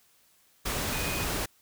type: tone in noise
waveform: sine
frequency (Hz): 2489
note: D#7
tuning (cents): 0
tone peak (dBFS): -37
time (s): 0.92-1.25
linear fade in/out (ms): 10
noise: pink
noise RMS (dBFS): -31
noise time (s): 0.65-1.46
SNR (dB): -9
effects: white hiss -64 dBFS RMS until 1.61 s